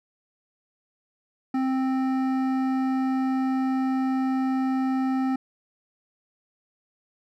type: tone with hard clipping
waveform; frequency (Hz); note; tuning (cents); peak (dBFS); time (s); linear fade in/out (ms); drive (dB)
sine; 262.5; C4; +6; -24; 1.54-5.36; 5; 12
effects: none